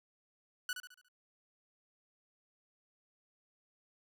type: tone with echo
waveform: sawtooth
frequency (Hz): 1480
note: F#6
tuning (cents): 0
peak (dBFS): -31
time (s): 0.69-0.73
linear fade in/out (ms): 2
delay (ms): 71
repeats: 5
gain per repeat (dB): -7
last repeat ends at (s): 1.085
effects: none